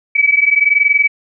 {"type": "tone pair together", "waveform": "sine", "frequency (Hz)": [2276, 2297], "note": ["C#7", "D7"], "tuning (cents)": [45, -39], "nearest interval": "unison", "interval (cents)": 16, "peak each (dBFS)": -12, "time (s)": [0.15, 1.08], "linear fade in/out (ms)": 10, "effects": []}